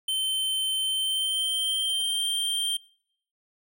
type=tone with pitch glide; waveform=square; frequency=3091 to 3165 Hz; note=G7 to G7; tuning=-25 to +16 cents; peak=-25 dBFS; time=0.08-2.77 s; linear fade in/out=5 ms; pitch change=+41 cents; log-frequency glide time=0.79-2.25 s; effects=noise-tail reverb RT60 0.7 s tail -25 dB re dry